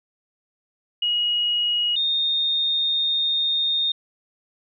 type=tone pair in turn; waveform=sine; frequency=2895 / 3673 Hz; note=F#7 / A#7; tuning=-38 / -26 cents; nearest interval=major third; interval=412 cents; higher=second; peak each=-19 dBFS; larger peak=neither; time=1.02-1.96 / 1.96-3.92 s; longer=second; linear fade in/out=5 ms; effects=none